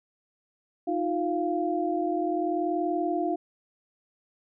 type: tone cluster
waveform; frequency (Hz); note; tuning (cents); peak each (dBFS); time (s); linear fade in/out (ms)
sine; 313 / 353.6 / 695; D#4 / F4 / F5; +10 / +22 / -9; -29; 0.87-3.36; 10
effects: none